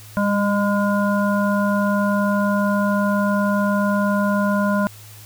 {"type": "harmonic tone with a mistuned harmonic", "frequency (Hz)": 204.2, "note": "G#3", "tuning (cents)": -29, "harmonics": [1, 3, 5, 7], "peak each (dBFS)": [-18, -23, -25, -26], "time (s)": [0.17, 4.87], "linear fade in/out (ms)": 0, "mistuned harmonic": 1, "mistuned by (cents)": -21, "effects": ["added 106 Hz sine -41 dBFS peak until 5.25 s", "white hiss -44 dBFS RMS until 5.25 s"]}